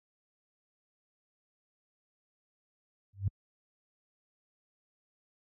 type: tone with exponential growth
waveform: sine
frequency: 98 Hz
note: G2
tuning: in tune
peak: -22 dBFS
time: 3.13-3.28 s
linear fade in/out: 5 ms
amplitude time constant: 32 ms
effects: high-pass 60 Hz 12 dB/octave